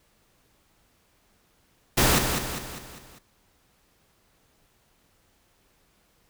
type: noise with echo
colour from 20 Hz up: pink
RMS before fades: -20 dBFS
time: 1.97-2.19 s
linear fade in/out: 10 ms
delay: 200 ms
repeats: 5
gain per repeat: -6 dB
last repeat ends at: 3.19 s
effects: pink hiss -65 dBFS RMS until 6.29 s